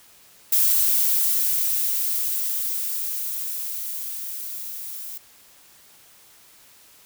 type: noise with level ramp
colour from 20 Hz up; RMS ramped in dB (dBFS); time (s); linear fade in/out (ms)
violet; -18 to -35; 0.52-5.18; 5
effects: white hiss -52 dBFS RMS until 7.05 s